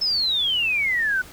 sine exponential sweep, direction down, 5300 to 1472 Hz, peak -19 dBFS, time 0.01-1.22 s, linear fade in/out 10 ms, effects pink hiss -44 dBFS RMS until 1.32 s

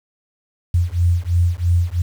sine beating tone pair, 85.6 / 88.6 Hz, F2 / F2, -34 / +25 cents, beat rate 3 Hz, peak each -17 dBFS, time 0.74-2.02 s, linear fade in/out 5 ms, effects 7-bit

